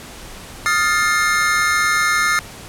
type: chord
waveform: square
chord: F dominant seventh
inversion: third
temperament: equal with one note detuned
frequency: 1244.5 / 1396.9 / 1760 / 2126 Hz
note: Eb6 / F6 / A6 / C7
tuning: 0 / 0 / 0 / +27 cents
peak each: -21 dBFS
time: 0.66-2.39 s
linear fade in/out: 0 ms
effects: pink hiss -36 dBFS RMS until 2.68 s + low-pass 12000 Hz 12 dB/octave